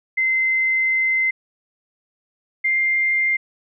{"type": "tone pair in turn", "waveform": "sine", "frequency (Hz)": [2068, 2102], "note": ["C7", "C7"], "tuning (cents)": [-21, 7], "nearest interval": "unison", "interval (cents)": 28, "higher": "second", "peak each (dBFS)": -16, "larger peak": "neither", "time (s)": [[0.17, 1.31], [2.64, 3.37]], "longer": "first", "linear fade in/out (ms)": 10, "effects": []}